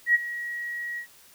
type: tone with ADSR envelope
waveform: sine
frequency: 1907 Hz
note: A#6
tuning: 39 cents sharp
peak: -14 dBFS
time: 0.06-1.07 s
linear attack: 85 ms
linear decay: 25 ms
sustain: -16 dB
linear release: 92 ms
effects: white hiss -54 dBFS RMS until 1.34 s